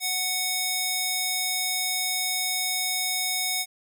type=tone with high-pass filter; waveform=square; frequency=740 Hz; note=F#5; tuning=in tune; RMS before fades=-27 dBFS; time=0-3.66 s; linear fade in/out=50 ms; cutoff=2600 Hz; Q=0.52; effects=none